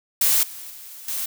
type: noise with level steps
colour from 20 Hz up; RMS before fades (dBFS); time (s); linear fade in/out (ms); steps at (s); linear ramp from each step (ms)
blue; -18 / -37 / -40 / -27; 0.21-1.26; 5; 0.43 / 0.7 / 1.08; 2
effects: none